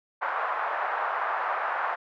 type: band-pass noise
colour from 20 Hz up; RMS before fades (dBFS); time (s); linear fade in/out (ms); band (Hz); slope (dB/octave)
white; -29; 0.21-1.96; 20; 670 to 1400; 24
effects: none